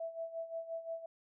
sine tone with tremolo, 659.3 Hz, E5, in tune, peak -36 dBFS, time 0-1.06 s, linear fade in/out 5 ms, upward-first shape sine, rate 5.7 Hz, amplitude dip 75%, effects none

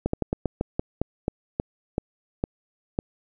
slowing click train, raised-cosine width 2 ms, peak -10 dBFS, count 13, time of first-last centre 0.06-2.989 s, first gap 74 ms, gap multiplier 1.2, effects none

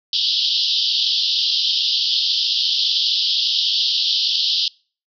pink band-pass noise, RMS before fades -19 dBFS, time 0.13-4.68 s, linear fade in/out 2 ms, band 3000 to 5200 Hz, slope 96 dB/octave, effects noise-tail reverb RT60 0.4 s tail -26 dB re dry

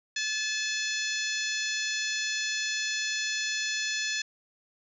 harmonic tone with a mistuned harmonic, 864 Hz, A5, 32 cents flat, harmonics 2 / 3 / 4 / 5 / 6 / 7 / 8, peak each -33 / -35 / -36 / -37 / -38 / -38 / -39 dBFS, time 0.16-4.22 s, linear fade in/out 5 ms, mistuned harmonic 5, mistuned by -35 cents, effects none

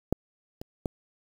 clicks, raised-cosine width 2 ms, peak -10 / -25 / -15 dBFS, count 3, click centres 0.126 / 0.615 / 0.858 s, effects 7-bit

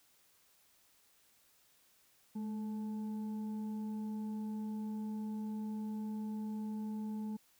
sine tone with frequency modulation, 213 Hz, G#3, 44 cents sharp, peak -37 dBFS, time 2.35-7.37 s, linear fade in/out 10 ms, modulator 654 Hz, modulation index 0.26, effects white hiss -69 dBFS RMS until 7.59 s

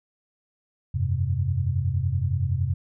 sine chord, F suspended second, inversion none, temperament equal, 87.31 / 98 / 130.81 Hz, F2 / G2 / C3, 0 / 0 / 0 cents, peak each -26 dBFS, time 0.94-2.74 s, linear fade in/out 10 ms, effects none

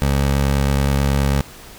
20% pulse tone with vibrato, 69.3 Hz, C#2, in tune, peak -10 dBFS, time 0.02-1.41 s, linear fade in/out 0 ms, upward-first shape sine, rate 6.2 Hz, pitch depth 11 cents each way, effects pink hiss -40 dBFS RMS until 1.78 s

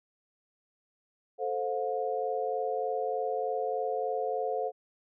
sine chord, F major, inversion first, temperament equal with one note detuned, 440 / 523.3 / 716 Hz, A4 / C5 / F5, 0 / 0 / +43 cents, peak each -33 dBFS, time 1.38-4.72 s, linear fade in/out 50 ms, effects none

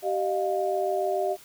sine tone cluster, 386 / 615 / 702 Hz, G4 / D#5 / F5, -27 / -20 / +9 cents, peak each -28 dBFS, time 0.02-1.37 s, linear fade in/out 50 ms, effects white hiss -51 dBFS RMS until 1.44 s

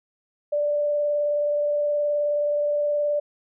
sine tone with vibrato, 587.3 Hz, D5, in tune, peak -20 dBFS, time 0.52-3.2 s, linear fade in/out 10 ms, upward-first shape square, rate 19 Hz, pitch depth 9 cents each way, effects none

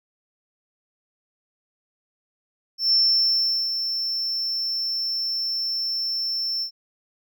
triangle tone with ADSR envelope, 5370 Hz, E8, 31 cents sharp, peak -12 dBFS, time 2.78-6.71 s, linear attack 150 ms, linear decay 760 ms, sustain -10 dB, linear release 90 ms, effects tanh soft clip ceiling -13 dBFS

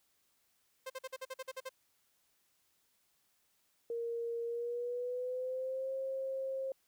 sawtooth tone bursts, 523.3 Hz, C5, in tune, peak -36 dBFS, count 10, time 0.86-1.693 s, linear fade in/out 10 ms, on 41 ms, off 47 ms
sine tone with pitch glide, 466.8 to 533.1 Hz, A#4 to C5, +2 to +32 cents, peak -35 dBFS, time 3.9-6.72 s, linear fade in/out 2 ms, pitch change +230 cents, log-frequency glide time 4.45-5.92 s
effects white hiss -75 dBFS RMS until 6.87 s

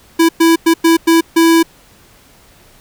square tone bursts at uneven times, 330.2 Hz, E4, 3 cents sharp, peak -7 dBFS, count 6, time 0.19-0.29 / 0.4-0.56 / 0.66-0.74 / 0.84-0.97 / 1.07-1.21 / 1.36-1.63 s, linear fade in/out 10 ms, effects pink hiss -46 dBFS RMS until 2.8 s

